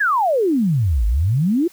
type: exponential two-way sweep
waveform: sine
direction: down then up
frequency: 1760 to 50 to 364.9 Hz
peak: -14 dBFS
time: 0-1.68 s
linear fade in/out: 10 ms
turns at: 1.06 s
effects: white hiss -49 dBFS RMS until 1.72 s